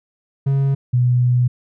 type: tone pair in turn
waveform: triangle / sine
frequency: 137.4 / 123.62 Hz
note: C#3 / B2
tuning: -15 / +2 cents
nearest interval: major second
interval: 183 cents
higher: first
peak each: -12 dBFS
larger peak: neither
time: 0.46-0.75 / 0.93-1.48 s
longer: second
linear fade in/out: 10 ms
effects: none